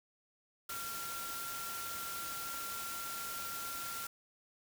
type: tone in noise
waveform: sine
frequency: 1375 Hz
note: F6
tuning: 27 cents flat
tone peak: -43 dBFS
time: 0.69-4.07 s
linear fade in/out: 5 ms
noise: white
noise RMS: -43 dBFS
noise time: 0.69-4.07 s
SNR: -3 dB
effects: none